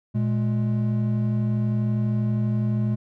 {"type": "tone pair together", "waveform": "triangle", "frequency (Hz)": [118.14, 210.5], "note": ["A#2", "G#3"], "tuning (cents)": [24, 24], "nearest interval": "minor seventh", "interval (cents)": 1000, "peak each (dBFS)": [-20, -23], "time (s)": [0.14, 2.96], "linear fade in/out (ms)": 20, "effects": []}